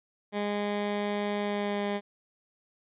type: tone with pitch glide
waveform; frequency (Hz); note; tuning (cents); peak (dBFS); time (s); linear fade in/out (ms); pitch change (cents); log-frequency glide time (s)
15% pulse; 205.6 to 203.4; G#3 to G#3; -17 to -36; -22; 0.32-2.01; 50; -19; 1.39-1.86
effects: resampled to 8000 Hz

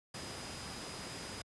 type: tone in noise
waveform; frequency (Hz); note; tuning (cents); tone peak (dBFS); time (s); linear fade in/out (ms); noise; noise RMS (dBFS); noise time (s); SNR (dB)
sine; 4960; D#8; -6; -51; 0.14-1.42; 5; pink; -44; 0.14-1.42; -10
effects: high-pass 80 Hz 12 dB/octave + resampled to 24000 Hz

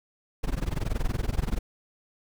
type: noise with amplitude modulation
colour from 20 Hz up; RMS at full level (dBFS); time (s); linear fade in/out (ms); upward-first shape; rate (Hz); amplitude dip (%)
brown; -24; 0.43-1.59; 10; sine; 21.1; 95
effects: none

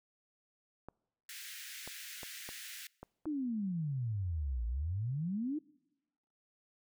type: clicks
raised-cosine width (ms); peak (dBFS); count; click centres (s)
1; -32; 6; 0.886 / 1.876 / 2.232 / 2.49 / 3.03 / 3.256
type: high-pass noise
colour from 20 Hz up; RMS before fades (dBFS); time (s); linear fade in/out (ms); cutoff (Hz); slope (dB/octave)
pink; -47; 1.29-2.87; 2; 1600; 48
type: exponential two-way sweep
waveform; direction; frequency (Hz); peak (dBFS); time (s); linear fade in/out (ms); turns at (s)
sine; down then up; 318.9 to 55.3 to 318.9; -33; 3.26-5.59; 10; 4.66
effects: noise-tail reverb RT60 1.0 s tail -26 dB re dry

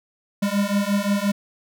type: beating tone pair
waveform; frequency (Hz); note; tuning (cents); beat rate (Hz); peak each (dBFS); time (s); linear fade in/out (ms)
square; 199.2 / 204.9; G3 / G#3; +28 / -23; 5.7; -23; 0.42-1.32; 10
effects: none

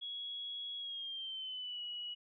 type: tone with pitch glide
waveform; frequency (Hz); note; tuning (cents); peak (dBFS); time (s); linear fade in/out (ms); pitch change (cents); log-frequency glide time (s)
sine; 3337 to 2922; G#7 to F#7; +8 to -22; -40; 0.01-2.15; 20; -230; 0.77-1.82
effects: none

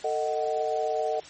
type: chord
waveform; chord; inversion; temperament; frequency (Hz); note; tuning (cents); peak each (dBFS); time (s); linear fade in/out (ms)
sine; D# diminished; second; just; 448 / 622.3 / 746.7; A4 / D#5 / F#5; +31 / 0 / +16; -29; 0.04-1.2; 5
effects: white hiss -46 dBFS RMS until 1.29 s + MP3 32 kbps

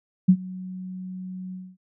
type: tone with ADSR envelope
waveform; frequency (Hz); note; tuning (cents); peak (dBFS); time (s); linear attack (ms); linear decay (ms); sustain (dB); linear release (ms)
sine; 185; F#3; 0; -9; 0.28-1.77; 13; 66; -23; 240
effects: none

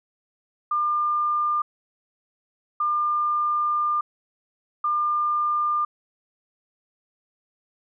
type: tone bursts at uneven times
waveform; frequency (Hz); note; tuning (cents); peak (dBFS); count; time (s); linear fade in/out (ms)
sine; 1200; D6; +37; -20; 3; 0.71-1.62 / 2.8-4.01 / 4.84-5.85; 5
effects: none

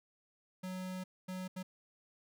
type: tone bursts at uneven times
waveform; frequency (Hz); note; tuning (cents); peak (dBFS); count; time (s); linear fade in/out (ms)
square; 185; F#3; 0; -40; 3; 0.63-1.04 / 1.28-1.48 / 1.56-1.63; 10
effects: none

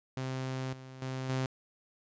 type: tone with level steps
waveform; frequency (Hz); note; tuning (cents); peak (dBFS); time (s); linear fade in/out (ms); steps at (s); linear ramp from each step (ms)
sawtooth; 130.81; C3; 0; -30 / -42 / -31 / -26; 0.17-1.46; 2; 0.73 / 1.02 / 1.29; 2
effects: resampled to 16000 Hz

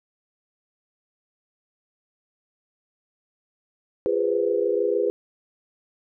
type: tone cluster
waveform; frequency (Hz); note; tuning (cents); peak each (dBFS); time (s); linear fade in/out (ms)
sine; 347 / 408.6 / 490.5 / 517; F4 / G#4 / B4 / C5; -11 / -28 / -12 / -21; -28 / -23 / -24 / -31; 4.06-5.1; 0
effects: none

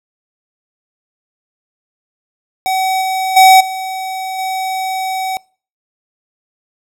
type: tone with level steps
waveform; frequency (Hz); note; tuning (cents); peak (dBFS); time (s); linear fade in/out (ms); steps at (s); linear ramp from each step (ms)
square; 757; F#5; +39; -14 / -16 / -4 / -21 / -18; 2.66-5.37; 0; 3.01 / 3.36 / 3.6 / 4.38; 10
effects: noise-tail reverb RT60 0.4 s tail -24 dB re dry

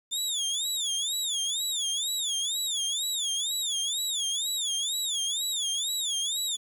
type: tone with vibrato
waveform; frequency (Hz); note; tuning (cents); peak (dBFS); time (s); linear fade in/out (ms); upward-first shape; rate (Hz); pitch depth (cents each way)
25% pulse; 3531; A7; +5; -23; 0.11-6.57; 20; sine; 2.1; 180
effects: 9-bit

